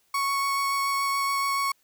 35% pulse tone with vibrato, 1108.7 Hz, C#6, in tune, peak -22 dBFS, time 0.14-1.72 s, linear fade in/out 5 ms, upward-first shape sine, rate 7 Hz, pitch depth 9 cents each way, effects white hiss -67 dBFS RMS until 1.83 s

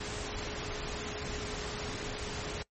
sine tone in noise, 420 Hz, G#4, 19 cents sharp, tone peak -44 dBFS, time 0-2.63 s, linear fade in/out 10 ms, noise pink, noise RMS -38 dBFS, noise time 0-2.63 s, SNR -9 dB, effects noise-tail reverb RT60 0.1 s tail -21 dB re dry + MP3 32 kbps

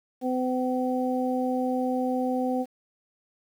harmonic tone, 254.2 Hz, C4, 50 cents flat, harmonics 1 / 2 / 3, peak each -26 / -29 / -31 dBFS, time 0.21-2.66 s, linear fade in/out 50 ms, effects 9-bit

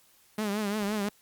sawtooth tone with vibrato, 207.7 Hz, G#3, in tune, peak -24 dBFS, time 0.38-1.09 s, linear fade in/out 5 ms, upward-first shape triangle, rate 5.8 Hz, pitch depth 96 cents each way, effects white hiss -62 dBFS RMS until 1.21 s + Opus 48 kbps

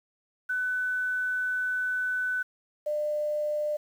sine tone pair in turn, 1500 / 598.9 Hz, F#6 / D5, +23 / +34 cents, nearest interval octave + major third, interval 1589 cents, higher first, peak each -26 dBFS, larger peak neither, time 0.49-2.43 / 2.86-3.77 s, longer first, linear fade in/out 10 ms, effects 9-bit

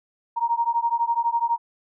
sine beating tone pair, 929 / 941 Hz, A#5 / A#5, -6 / +16 cents, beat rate 12 Hz, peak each -23 dBFS, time 0.36-1.58 s, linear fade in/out 20 ms, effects none

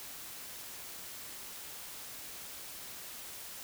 silence, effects white hiss -46 dBFS RMS until 3.63 s

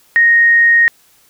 sine tone, 1864.7 Hz, A#6, in tune, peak -6 dBFS, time 0.16-0.88 s, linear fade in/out 0 ms, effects white hiss -51 dBFS RMS until 1.29 s

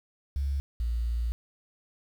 sine tone pair in turn, 69.3 / 58.27 Hz, C#2 / A#1, 0 / 0 cents, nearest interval minor third, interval 300 cents, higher first, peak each -26 dBFS, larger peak neither, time 0.36-0.6 / 0.8-1.32 s, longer second, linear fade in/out 0 ms, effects 9-bit

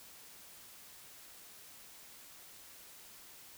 silence, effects white hiss -55 dBFS RMS until 3.57 s

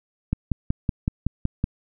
click train, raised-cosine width 5 ms, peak -9 dBFS, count 8, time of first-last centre 0.33-1.641 s, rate 5.34 Hz, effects none

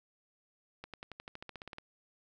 accelerating click train, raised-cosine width 0.3 ms, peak -28 dBFS, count 14, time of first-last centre 0.84-1.784 s, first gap 97 ms, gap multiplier 0.95, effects none

